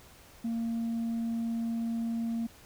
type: tone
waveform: sine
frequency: 230 Hz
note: A#3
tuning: 23 cents flat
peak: -27 dBFS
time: 0.44-2.47 s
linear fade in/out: 10 ms
effects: tanh soft clip ceiling -28 dBFS + pink hiss -55 dBFS RMS until 2.65 s